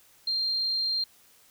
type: tone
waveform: sine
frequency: 4186 Hz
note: C8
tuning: in tune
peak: -25 dBFS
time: 0.27-1.04 s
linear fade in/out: 5 ms
effects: white hiss -59 dBFS RMS until 1.5 s